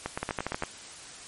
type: two click trains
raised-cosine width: 0.5 ms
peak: -15 / -14 dBFS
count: 6 / 6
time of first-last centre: 0.06-0.636 / 0.23-0.624 s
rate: 8.68 / 12.7 Hz
effects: white hiss -45 dBFS RMS until 1.27 s + MP3 48 kbps